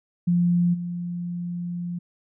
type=tone with level steps; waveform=sine; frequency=174.61 Hz; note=F3; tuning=in tune; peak=-17 / -27 dBFS; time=0.27-1.99 s; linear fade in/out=10 ms; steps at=0.73 s; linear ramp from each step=20 ms; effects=none